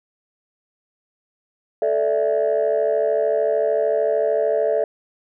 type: chord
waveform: sine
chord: A suspended fourth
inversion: none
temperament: just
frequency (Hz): 440 / 586.7 / 660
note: A4 / D5 / E5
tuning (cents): 0 / -2 / +2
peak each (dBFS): -20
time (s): 1.82-4.84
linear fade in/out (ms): 2
effects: tanh soft clip ceiling -11 dBFS